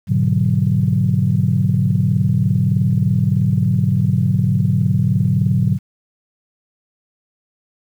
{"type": "chord", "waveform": "sine", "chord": "G# half-diminished seventh", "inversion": "none", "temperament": "equal", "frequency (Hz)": [103.83, 123.47, 146.83, 185], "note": ["G#2", "B2", "D3", "F#3"], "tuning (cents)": [0, 0, 0, 0], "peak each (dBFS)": -18, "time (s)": [0.07, 5.79], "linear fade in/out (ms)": 50, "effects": ["tanh soft clip ceiling -3 dBFS", "8-bit"]}